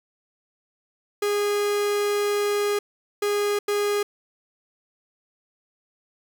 45% pulse tone bursts at uneven times, 411.1 Hz, G#4, 18 cents flat, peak -21 dBFS, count 3, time 1.22-2.79 / 3.22-3.59 / 3.68-4.03 s, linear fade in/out 5 ms, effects none

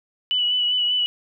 sine tone with vibrato, 2960 Hz, F#7, in tune, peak -18 dBFS, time 0.31-1.06 s, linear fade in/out 0 ms, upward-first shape sine, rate 5.1 Hz, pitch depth 24 cents each way, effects none

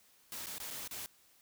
white noise with dropouts, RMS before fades -43 dBFS, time 0.32-1.06 s, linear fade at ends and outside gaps 0 ms, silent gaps 0.46-0.468 / 0.582-0.602 / 0.704-0.709 / 0.876-0.911 s, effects white hiss -66 dBFS RMS until 1.41 s

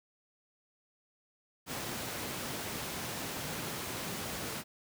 pink high-pass noise, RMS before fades -39 dBFS, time 1.66-4.64 s, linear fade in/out 50 ms, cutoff 110 Hz, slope 12 dB/octave, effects none

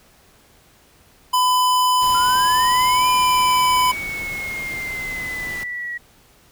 square tone, 1004 Hz, B5, 28 cents sharp, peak -15 dBFS, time 1.33-3.92 s, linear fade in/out 10 ms
pink noise, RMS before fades -35 dBFS, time 2.01-5.64 s, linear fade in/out 10 ms
sine exponential two-way sweep, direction up then down, 1362 to 2400 to 1915 Hz, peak -25 dBFS, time 2.14-5.98 s, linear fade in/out 10 ms, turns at 3.08 s
effects pink hiss -53 dBFS RMS until 6.51 s

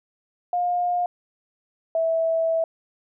sine tone pair in turn, 710 / 654.2 Hz, F5 / E5, +28 / -13 cents, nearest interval minor second, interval 141 cents, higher first, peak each -20 / -19 dBFS, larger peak second, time 0.53-1.06 / 1.95-2.64 s, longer second, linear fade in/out 2 ms, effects none

